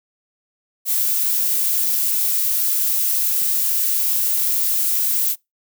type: noise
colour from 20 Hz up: violet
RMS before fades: -19 dBFS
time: 0.85-5.36 s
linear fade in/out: 50 ms
effects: noise-tail reverb RT60 0.2 s tail -25 dB re dry